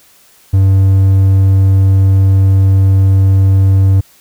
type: tone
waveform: triangle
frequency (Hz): 96.4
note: G2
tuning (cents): -28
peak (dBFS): -3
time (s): 0.53-4.01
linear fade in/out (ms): 10
effects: white hiss -46 dBFS RMS until 4.2 s